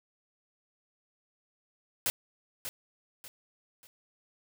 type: noise with echo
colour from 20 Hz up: white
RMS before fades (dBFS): -29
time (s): 2.06-2.1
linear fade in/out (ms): 0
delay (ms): 590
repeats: 3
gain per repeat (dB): -9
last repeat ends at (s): 3.87
effects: none